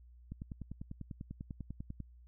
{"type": "click train", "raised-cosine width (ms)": 5, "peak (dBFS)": -30, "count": 18, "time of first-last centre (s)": [0.32, 2.003], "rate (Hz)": 10.1, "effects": ["added 60 Hz sine -55 dBFS peak until 2.27 s"]}